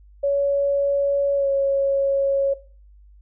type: tone with pitch glide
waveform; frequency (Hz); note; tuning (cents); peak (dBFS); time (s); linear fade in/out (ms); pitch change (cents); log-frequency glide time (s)
sine; 562 to 551.1; C#5 to C#5; +24 to -10; -17; 0.23-2.54; 10; -34; 1.35-1.48
effects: noise-tail reverb RT60 0.4 s tail -17 dB re dry + added 50 Hz sine -46 dBFS peak until 3.21 s